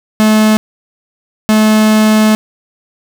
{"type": "tone bursts at uneven times", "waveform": "45% pulse", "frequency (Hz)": 216, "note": "A3", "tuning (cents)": -32, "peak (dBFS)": -6, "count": 2, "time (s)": [[0.2, 0.57], [1.49, 2.35]], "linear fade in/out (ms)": 0, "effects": []}